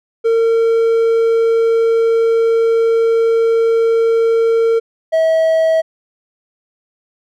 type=tone pair in turn; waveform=triangle; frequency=456.2 / 645.2 Hz; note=A#4 / E5; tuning=-37 / -37 cents; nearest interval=tritone; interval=600 cents; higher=second; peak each=-8 dBFS; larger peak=neither; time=0.24-4.8 / 5.12-5.82 s; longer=first; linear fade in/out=20 ms; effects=none